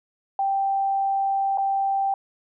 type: tone with dropouts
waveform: sine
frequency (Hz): 784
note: G5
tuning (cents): 0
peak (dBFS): -20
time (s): 0.39-2.14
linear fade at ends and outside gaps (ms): 2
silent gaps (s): 1.575-1.582
effects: none